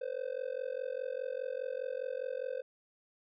triangle tone with amplitude modulation, 514 Hz, C5, 31 cents flat, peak -29 dBFS, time 0.01-2.62 s, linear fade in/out 10 ms, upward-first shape sine, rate 44.9 Hz, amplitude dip 100%, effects resampled to 11025 Hz

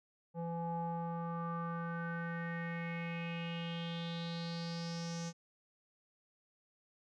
square tone with low-pass filter sweep, 168.5 Hz, E3, 38 cents sharp, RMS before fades -40 dBFS, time 0.34-5.33 s, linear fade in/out 50 ms, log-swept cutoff 700 to 6300 Hz, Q 5.5, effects none

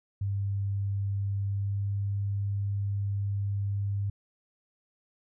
sine tone with pitch glide, 99.4 to 100.21 Hz, G2 to G2, +25 to +39 cents, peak -27 dBFS, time 0.21-4.1 s, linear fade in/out 5 ms, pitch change +14 cents, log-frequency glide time 1.43-1.8 s, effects none

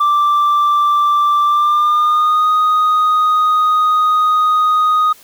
sine tone with pitch glide, 1174.7 to 1244.6 Hz, D6 to D#6, 0 to 0 cents, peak -7 dBFS, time 0-5.13 s, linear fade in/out 10 ms, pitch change +100 cents, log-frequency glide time 1.45-2.49 s, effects tanh soft clip ceiling -9 dBFS + white hiss -44 dBFS RMS until 5.23 s

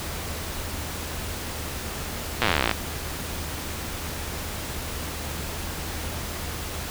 slowing click train, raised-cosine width 0.3 ms, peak -4 dBFS, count 24, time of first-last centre 2.42-2.713 s, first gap 8 ms, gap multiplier 1.04, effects added 78 Hz sine -36 dBFS peak until 6.9 s + pink hiss -33 dBFS RMS until 6.9 s

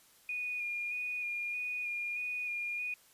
sine tone with vibrato, 2444 Hz, D#7, 32 cents flat, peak -34 dBFS, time 0.29-2.94 s, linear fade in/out 2 ms, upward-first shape square, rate 1.6 Hz, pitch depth 18 cents each way, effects white hiss -63 dBFS RMS until 3.13 s + resampled to 32000 Hz

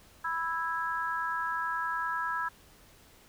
sine chord, E major, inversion second, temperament just, 988.9 / 1318.5 / 1648.1 Hz, B5 / E6 / G#6, +2 / 0 / -14 cents, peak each -34 dBFS, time 0.24-2.49 s, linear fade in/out 10 ms, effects pink hiss -58 dBFS RMS until 3.28 s

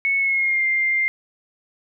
sine tone with pitch glide, 2205 to 2102 Hz, C#7 to C7, -10 to +7 cents, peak -17 dBFS, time 0.05-1.08 s, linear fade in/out 0 ms, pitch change -83 cents, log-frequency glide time 0.18-0.64 s, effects none

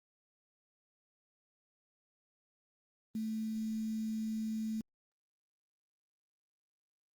sine tone with quantisation, 219.7 Hz, A3, 2 cents flat, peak -34 dBFS, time 3.15-4.81 s, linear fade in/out 2 ms, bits 9, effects Opus 32 kbps

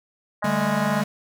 harmonic tone, 207.7 Hz, G#3, in tune, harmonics 3 / 4 / 5 / 6 / 7 / 8 / 9, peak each -28 / -30 / -31 / -34 / -34 / -36 / -36 dBFS, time 0.42-1.02 s, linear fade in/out 10 ms
square chord, D suspended fourth, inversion none, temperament equal with one note detuned, 146.83 / 199.31 / 220 Hz, D3 / G3 / A3, 0 / +29 / 0 cents, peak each -30 / -26 / -27 dBFS, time 0.44-1.04 s, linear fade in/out 5 ms
effects none

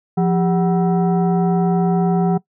sine tone with frequency modulation, 174.61 Hz, F3, in tune, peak -13 dBFS, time 0.17-2.38 s, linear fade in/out 10 ms, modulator 573 Hz, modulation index 0.77, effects noise-tail reverb RT60 0.1 s tail -20 dB re dry

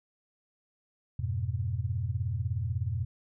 sine chord, F diminished, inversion none, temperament equal, 87.31 / 103.83 / 123.47 Hz, F2 / Ab2 / Cb3, 0 / 0 / 0 cents, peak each -33 dBFS, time 1.19-3.05 s, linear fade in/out 5 ms, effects none

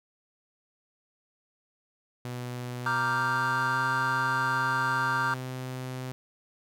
sawtooth tone with pitch glide, 123.47 to 128.56 Hz, B2 to C3, 0 to -30 cents, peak -30 dBFS, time 2.25-6.12 s, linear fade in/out 0 ms, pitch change +70 cents, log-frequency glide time 2.79-3.81 s
triangle chord, G minor seventh, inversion first, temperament equal, 932.3 / 1174.7 / 1396.9 / 1568 Hz, Bb5 / D6 / F6 / G6, 0 / 0 / 0 / 0 cents, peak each -29 dBFS, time 2.86-5.34 s, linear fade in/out 2 ms
effects none

